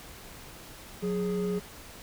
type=tone pair together; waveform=triangle; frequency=182.55 / 415.3 Hz; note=F#3 / G#4; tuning=-23 / 0 cents; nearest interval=octave + major second; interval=1423 cents; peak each=-28 dBFS; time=1.02-1.6 s; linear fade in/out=20 ms; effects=pink hiss -47 dBFS RMS until 2.02 s